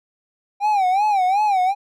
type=tone with vibrato; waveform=triangle; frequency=789 Hz; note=G5; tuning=11 cents sharp; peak=-13 dBFS; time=0.6-1.75 s; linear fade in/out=50 ms; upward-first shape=sine; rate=2.7 Hz; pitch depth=140 cents each way; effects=none